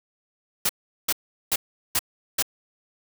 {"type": "noise bursts", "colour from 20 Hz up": "white", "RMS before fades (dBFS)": -22, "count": 5, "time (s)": [0.65, 2.425], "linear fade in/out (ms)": 5, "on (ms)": 43, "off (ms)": 390, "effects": []}